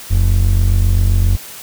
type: ring-modulated tone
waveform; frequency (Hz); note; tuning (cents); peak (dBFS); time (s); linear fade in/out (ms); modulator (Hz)
triangle; 65.41; C2; 0; -4; 0.1-1.37; 20; 23.8
effects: white hiss -33 dBFS RMS until 1.62 s